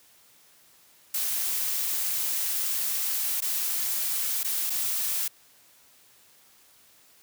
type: noise with dropouts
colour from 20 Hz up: blue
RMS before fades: -28 dBFS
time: 1.14-5.28 s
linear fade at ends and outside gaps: 5 ms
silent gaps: 3.406-3.42 / 4.433-4.445 / 4.698-4.702 s
effects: white hiss -58 dBFS RMS until 7.22 s + high-pass 60 Hz 12 dB/octave